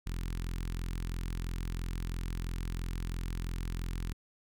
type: tone with notch filter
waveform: sawtooth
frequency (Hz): 42.99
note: F1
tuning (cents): -27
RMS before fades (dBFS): -36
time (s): 0.06-4.13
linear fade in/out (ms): 10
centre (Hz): 620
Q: 0.52
effects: none